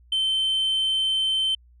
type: tone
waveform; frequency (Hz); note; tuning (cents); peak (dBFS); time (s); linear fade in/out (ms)
sine; 3091; G7; -25; -18; 0.12-1.55; 5
effects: tanh soft clip ceiling -19 dBFS + added 60 Hz sine -51 dBFS peak until 1.8 s